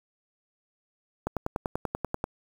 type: click train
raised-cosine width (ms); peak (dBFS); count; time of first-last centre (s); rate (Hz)
1; -14; 11; 1.27-2.241; 10.3
effects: 7-bit